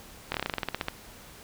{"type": "slowing click train", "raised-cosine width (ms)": 0.3, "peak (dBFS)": -12, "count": 14, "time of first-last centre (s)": [0.32, 0.884], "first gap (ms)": 23, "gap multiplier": 1.1, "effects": ["pink hiss -49 dBFS RMS until 1.43 s"]}